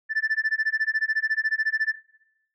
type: tone with tremolo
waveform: sine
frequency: 1760 Hz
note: A6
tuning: in tune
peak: -16 dBFS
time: 0.09-1.96 s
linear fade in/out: 50 ms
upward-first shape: sine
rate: 14 Hz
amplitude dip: 100%
effects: noise-tail reverb RT60 0.9 s tail -20 dB re dry + tanh soft clip ceiling -18 dBFS